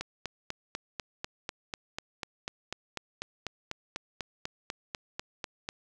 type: click train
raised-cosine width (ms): 0.2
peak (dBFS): -17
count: 24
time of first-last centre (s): 0.01-5.689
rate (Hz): 4.05
effects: none